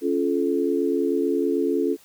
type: chord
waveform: sine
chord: Db augmented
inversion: none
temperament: just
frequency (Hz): 277.2 / 346.5 / 433.1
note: Db4 / F4 / A4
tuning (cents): 0 / -14 / -27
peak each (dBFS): -24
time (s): 0.01-1.97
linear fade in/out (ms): 50
effects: white hiss -54 dBFS RMS until 2.04 s